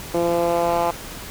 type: tone with band-pass filter sweep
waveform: 10% pulse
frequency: 170.9 Hz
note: F3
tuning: 37 cents flat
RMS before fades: -20 dBFS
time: 0.14-0.91 s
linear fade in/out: 5 ms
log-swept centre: 410 to 830 Hz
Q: 1.6
effects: pink hiss -35 dBFS RMS until 1.3 s